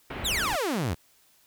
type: low-pass noise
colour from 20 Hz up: pink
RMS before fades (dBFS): -35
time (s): 0.1-0.56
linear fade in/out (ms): 5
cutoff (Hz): 2900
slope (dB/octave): 24
type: exponential sweep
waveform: sawtooth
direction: down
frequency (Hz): 4186 to 72.9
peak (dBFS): -22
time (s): 0.24-0.95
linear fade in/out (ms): 20
effects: white hiss -62 dBFS RMS until 1.46 s